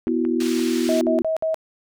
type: chord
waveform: sine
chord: B suspended fourth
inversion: none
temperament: equal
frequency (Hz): 246.9 / 329.6 / 370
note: B3 / E4 / F#4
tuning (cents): 0 / 0 / 0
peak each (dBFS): -22 / -22 / -25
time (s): 0.07-1.22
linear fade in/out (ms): 0
type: click train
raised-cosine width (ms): 0.5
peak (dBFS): -23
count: 4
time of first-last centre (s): 0.08-0.594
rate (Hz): 5.84
type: band-pass noise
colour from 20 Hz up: white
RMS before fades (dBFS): -34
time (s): 0.4-1.01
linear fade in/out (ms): 5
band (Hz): 1400 to 6000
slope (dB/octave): 12
type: tone bursts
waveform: sine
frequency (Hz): 640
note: D#5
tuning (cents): +49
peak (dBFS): -19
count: 4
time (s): 0.89-1.544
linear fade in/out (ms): 0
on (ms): 120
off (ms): 58
effects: none